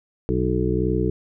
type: harmonic tone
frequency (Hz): 62.2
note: B1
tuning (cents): +13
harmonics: 1 / 2 / 3 / 5 / 6 / 7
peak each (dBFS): -26 / -26 / -26 / -26 / -26 / -26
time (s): 0.29-1.1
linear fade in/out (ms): 0
effects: none